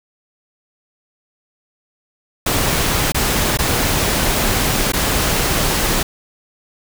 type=noise with dropouts; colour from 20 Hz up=pink; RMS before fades=-17 dBFS; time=2.46-6.03 s; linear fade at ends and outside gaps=5 ms; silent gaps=3.121-3.145 / 3.573-3.588 / 4.921-4.934 s; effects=none